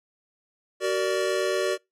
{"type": "chord", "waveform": "square", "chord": "Gb augmented", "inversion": "none", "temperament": "equal with one note detuned", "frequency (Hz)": [377.3, 466.2, 587.3], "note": ["Gb4", "Bb4", "D5"], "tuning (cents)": [34, 0, 0], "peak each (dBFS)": [-27, -30, -28], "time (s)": [0.8, 1.78], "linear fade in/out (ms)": 50, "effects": ["noise-tail reverb RT60 0.2 s tail -25 dB re dry", "low-pass 10000 Hz 12 dB/octave"]}